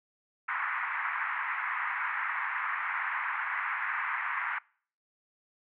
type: band-pass noise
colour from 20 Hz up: white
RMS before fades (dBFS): -33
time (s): 0.48-4.59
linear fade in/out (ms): 10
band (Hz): 920 to 2100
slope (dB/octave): 48
effects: noise-tail reverb RT60 0.5 s tail -25 dB re dry